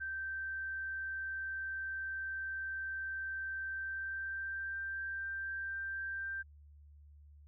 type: tone with pitch glide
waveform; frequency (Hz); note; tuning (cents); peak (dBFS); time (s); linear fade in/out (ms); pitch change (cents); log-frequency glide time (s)
sine; 1560 to 1574.5; G6 to G6; -9 to +7; -37; 0-6.43; 20; +16; 3.69-4.77
effects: added 73 Hz sine -55 dBFS peak until 7.47 s